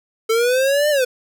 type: linear two-way sweep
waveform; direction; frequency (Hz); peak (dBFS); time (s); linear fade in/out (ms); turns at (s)
square; up then down; 440 to 606 to 486.4; -15; 0.29-1.05; 10; 0.9
effects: none